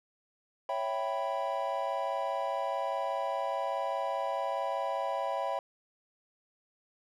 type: chord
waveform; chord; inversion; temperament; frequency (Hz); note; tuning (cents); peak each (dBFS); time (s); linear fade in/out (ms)
triangle; C# half-diminished seventh; none; equal with one note detuned; 554.4 / 659.3 / 780.4 / 987.8; C#5 / E5 / G5 / B5; 0 / 0 / -8 / 0; -34; 0.69-5.59; 2
effects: none